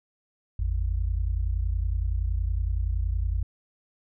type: tone pair together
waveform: sine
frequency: 52.29 / 83 Hz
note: G#1 / E2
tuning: +13 / +12 cents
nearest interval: minor sixth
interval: 799 cents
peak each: -25 / -28 dBFS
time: 0.59-3.43 s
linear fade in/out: 5 ms
effects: none